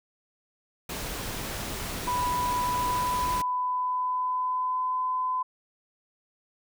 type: noise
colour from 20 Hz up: pink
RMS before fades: -34 dBFS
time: 0.89-3.42 s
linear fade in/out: 5 ms
type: tone with pitch glide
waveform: sine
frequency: 987.8 to 1015 Hz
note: B5 to B5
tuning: 0 to +47 cents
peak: -25 dBFS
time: 2.07-5.43 s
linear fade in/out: 10 ms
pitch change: +47 cents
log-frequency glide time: 2.53-5.01 s
effects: none